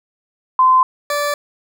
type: tone pair in turn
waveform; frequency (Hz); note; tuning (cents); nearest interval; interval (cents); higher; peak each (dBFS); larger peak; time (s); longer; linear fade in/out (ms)
sine / 20% pulse; 1031 / 581.8; C6 / D5; -26 / -16; minor seventh; 990; first; -8 / -12; first; 0.59-0.83 / 1.1-1.34; neither; 2
effects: none